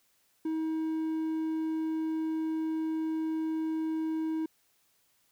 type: tone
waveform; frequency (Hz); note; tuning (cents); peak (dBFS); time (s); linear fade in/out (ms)
triangle; 318.2; D#4; +39; -27; 0.45-4.46; 5
effects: white hiss -70 dBFS RMS until 5.31 s